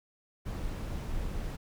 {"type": "noise", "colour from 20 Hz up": "brown", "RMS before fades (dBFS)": -35, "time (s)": [0.45, 1.57], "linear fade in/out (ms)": 20, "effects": []}